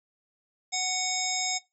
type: harmonic tone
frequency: 742 Hz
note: F#5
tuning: 5 cents sharp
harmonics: 1 / 3 / 5 / 7 / 9 / 10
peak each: -34 / -34 / -34 / -34 / -34 / -34 dBFS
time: 0.72-1.59 s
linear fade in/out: 20 ms
effects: noise-tail reverb RT60 0.2 s tail -18 dB re dry